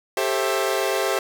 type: chord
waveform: sawtooth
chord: A minor seventh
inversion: third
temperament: equal with one note detuned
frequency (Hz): 392 / 440 / 532.1 / 659.3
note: G4 / A4 / C5 / E5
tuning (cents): 0 / 0 / +29 / 0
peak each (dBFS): -21 / -24 / -22 / -23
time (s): 0.17-1.19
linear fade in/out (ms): 2
effects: none